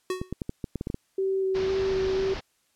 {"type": "tone with exponential decay", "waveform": "square", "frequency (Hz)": 370, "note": "F#4", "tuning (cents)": 0, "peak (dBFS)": -24, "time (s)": [0.1, 0.34], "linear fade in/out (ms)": 2, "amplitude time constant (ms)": 52}
{"type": "clicks", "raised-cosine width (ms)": 3, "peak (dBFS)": -17, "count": 10, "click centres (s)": [0.215, 0.326, 0.418, 0.494, 0.642, 0.757, 0.811, 0.871, 0.901, 0.944]}
{"type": "tone with vibrato", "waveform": "sine", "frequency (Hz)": 382.7, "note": "G4", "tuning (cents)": -42, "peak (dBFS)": -23, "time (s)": [1.18, 2.34], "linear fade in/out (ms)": 5, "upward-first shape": "square", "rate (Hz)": 2, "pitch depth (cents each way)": 9}
{"type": "low-pass noise", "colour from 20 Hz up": "pink", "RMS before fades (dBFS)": -36, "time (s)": [1.54, 2.41], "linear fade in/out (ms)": 20, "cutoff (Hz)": 5600, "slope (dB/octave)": 48}
{"effects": ["white hiss -69 dBFS RMS until 2.75 s", "low-pass 11000 Hz 12 dB/octave"]}